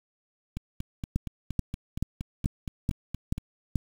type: two click trains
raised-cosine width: 5 ms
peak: -21 / -13 dBFS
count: 13 / 7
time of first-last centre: 0.57-3.38 / 1.16-3.757 s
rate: 4.27 / 2.31 Hz
effects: 7-bit